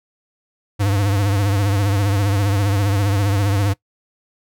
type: tone with vibrato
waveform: square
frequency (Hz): 100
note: G2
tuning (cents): +35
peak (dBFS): -16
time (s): 0.79-3.74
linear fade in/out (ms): 20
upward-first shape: triangle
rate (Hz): 15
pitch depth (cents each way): 88
effects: noise-tail reverb RT60 0.1 s tail -20 dB re dry